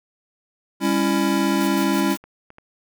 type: chord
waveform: square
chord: C# diminished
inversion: second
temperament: just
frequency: 199.57 / 277.2 / 332.6 Hz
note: G3 / C#4 / E4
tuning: +31 / 0 / +16 cents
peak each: -23 dBFS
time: 0.8-2.17 s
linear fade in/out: 50 ms
type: noise bursts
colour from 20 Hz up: white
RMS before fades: -35 dBFS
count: 4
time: 1.6-2.174 s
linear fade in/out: 10 ms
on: 79 ms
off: 86 ms
type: clicks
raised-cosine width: 0.5 ms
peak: -29 dBFS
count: 4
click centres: 2.151 / 2.24 / 2.504 / 2.584 s
effects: none